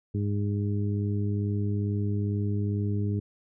harmonic tone, 102.3 Hz, G#2, 26 cents flat, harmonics 1 / 2 / 3 / 4, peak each -26 / -32 / -36 / -38 dBFS, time 0.14-3.2 s, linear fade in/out 10 ms, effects none

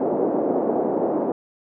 pink band-pass noise, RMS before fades -22 dBFS, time 0-1.32 s, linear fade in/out 2 ms, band 260 to 690 Hz, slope 24 dB/octave, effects none

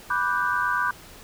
sine chord, G major seventh, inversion first, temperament equal, 987.8 / 1174.7 / 1480 / 1568 Hz, B5 / D6 / F#6 / G6, 0 / 0 / 0 / 0 cents, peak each -27 dBFS, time 0.1-0.91 s, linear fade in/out 5 ms, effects pink hiss -46 dBFS RMS until 1.23 s

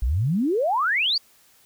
sine exponential sweep, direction up, 52.2 to 4838 Hz, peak -19 dBFS, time 0.02-1.18 s, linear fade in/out 5 ms, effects white hiss -57 dBFS RMS until 1.65 s

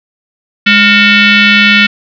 sine tone with frequency modulation, 207.7 Hz, G#3, in tune, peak -3 dBFS, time 0.66-1.87 s, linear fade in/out 10 ms, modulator 811 Hz, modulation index 3.9, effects none

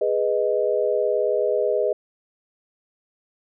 sine chord, G# minor, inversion none, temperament equal, 415.3 / 493.9 / 622.3 Hz, G#4 / B4 / D#5, 0 / 0 / 0 cents, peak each -23 dBFS, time 0.01-1.93 s, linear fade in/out 5 ms, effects none

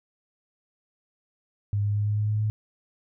sine tone with pitch steps, 102.2 / 103.03 / 103.87 / 104.71 / 105.56 / 106.42 / 107.28 Hz, G#2 / G#2 / G#2 / G#2 / G#2 / G#2 / A2, -27 / -13 / +1 / +15 / +29 / +43 / -43 cents, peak -22 dBFS, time 1.73-2.5 s, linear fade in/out 0 ms, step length 110 ms, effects none

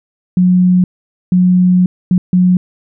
sine tone bursts at uneven times, 181.4 Hz, F#3, 34 cents flat, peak -6 dBFS, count 4, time 0.37-0.84 / 1.32-1.86 / 2.11-2.18 / 2.33-2.57 s, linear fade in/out 2 ms, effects none

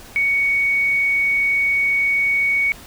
sine tone, 2233 Hz, C#7, 12 cents sharp, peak -15 dBFS, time 0.16-2.72 s, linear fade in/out 0 ms, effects pink hiss -41 dBFS RMS until 2.86 s

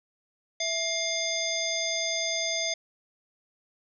harmonic tone with a mistuned harmonic, 705 Hz, F5, 16 cents sharp, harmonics 1 / 3 / 5 / 7 / 9, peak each -33 / -33 / -33 / -33 / -33 dBFS, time 0.6-2.74 s, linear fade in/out 5 ms, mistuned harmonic 1, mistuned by -120 cents, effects none

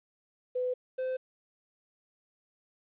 sine / triangle tone pair in turn, 502 / 515.8 Hz, B4 / C5, +28 / -25 cents, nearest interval unison, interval 47 cents, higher second, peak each -28 dBFS, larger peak neither, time 0.55-0.74 / 0.98-1.17 s, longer neither, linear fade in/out 10 ms, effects resampled to 8000 Hz + 11-bit

